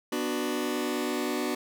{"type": "chord", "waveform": "sawtooth", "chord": "B minor", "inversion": "none", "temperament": "just", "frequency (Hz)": [246.9, 296.3, 370.4], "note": ["B3", "D4", "F#4"], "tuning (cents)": [0, 15, 2], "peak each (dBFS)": -28, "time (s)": [0.12, 1.55], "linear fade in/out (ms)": 5, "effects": []}